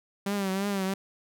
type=tone with vibrato; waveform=sawtooth; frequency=196 Hz; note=G3; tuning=in tune; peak=-23 dBFS; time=0.26-0.94 s; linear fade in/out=5 ms; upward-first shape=triangle; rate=3 Hz; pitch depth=79 cents each way; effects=none